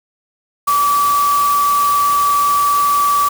sine tone in noise, 1152 Hz, D6, 34 cents flat, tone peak -11 dBFS, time 0.67-3.29 s, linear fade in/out 10 ms, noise white, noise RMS -25 dBFS, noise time 0.67-3.29 s, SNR +11 dB, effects none

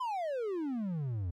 triangle exponential sweep, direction down, 1050 to 82.41 Hz, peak -30 dBFS, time 0-1.31 s, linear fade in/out 10 ms, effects MP3 96 kbps

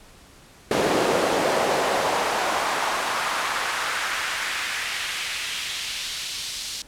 brown noise with high-pass filter sweep, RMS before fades -25 dBFS, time 0.71-6.82 s, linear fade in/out 2 ms, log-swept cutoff 380 to 4500 Hz, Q 1.4, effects pink hiss -50 dBFS RMS until 6.87 s + low-pass 11000 Hz 12 dB/octave

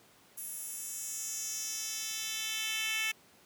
10% pulse tone with high-pass filter sweep, 439 Hz, A4, 4 cents flat, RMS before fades -37 dBFS, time 0.37-3.12 s, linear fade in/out 10 ms, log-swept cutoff 11000 to 2500 Hz, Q 2.1, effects pink hiss -61 dBFS RMS until 3.45 s + high-pass 150 Hz 12 dB/octave

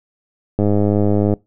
click train, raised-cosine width 2 ms, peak -4 dBFS, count 78, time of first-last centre 0.59-1.338 s, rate 103 Hz, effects noise-tail reverb RT60 0.2 s tail -23 dB re dry

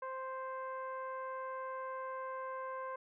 15% pulse tone with low-pass filter, 523.3 Hz, C5, in tune, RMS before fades -42 dBFS, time 0.02-2.96 s, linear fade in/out 5 ms, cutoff 1100 Hz, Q 1.5, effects resampled to 8000 Hz

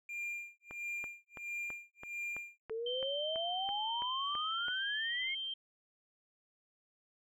triangle tone with tremolo, 2396 Hz, D7, 34 cents sharp, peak -35 dBFS, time 0.09-2.6 s, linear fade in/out 2 ms, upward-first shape sine, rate 1.5 Hz, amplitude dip 100%
click train, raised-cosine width 0.5 ms, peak -31 dBFS, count 13, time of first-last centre 0.71-4.684 s, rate 3.02 Hz
sine exponential sweep, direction up, 435.5 to 2185 Hz, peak -36 dBFS, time 2.7-5.35 s, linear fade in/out 10 ms
sine tone with pitch glide, 3120 to 3147 Hz, G7 to G7, -9 to +6 cents, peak -37 dBFS, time 2.86-5.54 s, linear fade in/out 5 ms, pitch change +15 cents, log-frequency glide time 4-4.88 s
effects none

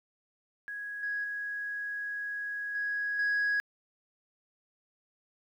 sine tone with level steps, 1661.2 Hz, G#6, in tune, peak -36 / -30 / -33 / -29 / -24 dBFS, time 0.68-3.6 s, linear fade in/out 0 ms, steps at 1.03 / 1.24 / 2.75 / 3.19 s, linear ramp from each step 2 ms, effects tanh soft clip ceiling -24 dBFS + 11-bit

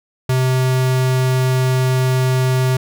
square tone, 129.2 Hz, C3, 21 cents flat, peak -14 dBFS, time 0.29-2.77 s, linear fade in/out 5 ms, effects none

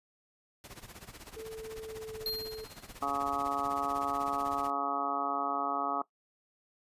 pink noise with tremolo, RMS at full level -46 dBFS, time 0.64-4.7 s, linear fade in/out 0 ms, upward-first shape sine, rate 16 Hz, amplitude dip 80%
sine tone with pitch glide, 443 to 437.9 Hz, A4 to A4, +12 to -8 cents, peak -39 dBFS, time 1.36-2.65 s, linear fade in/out 10 ms, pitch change -20 cents, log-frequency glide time 1.49-2.21 s
square tone with exponential decay, 4200 Hz, C8, 6 cents sharp, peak -30 dBFS, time 2.26-2.95 s, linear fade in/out 1 ms, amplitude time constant 150 ms
harmonic tone, 140.3 Hz, C#3, 21 cents sharp, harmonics 2 / 3 / 4 / 5 / 6 / 7 / 8 / 9, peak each -40 / -44 / -45 / -37 / -38 / -46 / -35 / -35 dBFS, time 3.02-6.02 s, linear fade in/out 5 ms
effects noise-tail reverb RT60 0.1 s tail -18 dB re dry + resampled to 32000 Hz

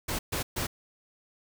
pink noise bursts, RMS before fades -31 dBFS, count 3, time 0.08-0.67 s, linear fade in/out 10 ms, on 110 ms, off 130 ms, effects none

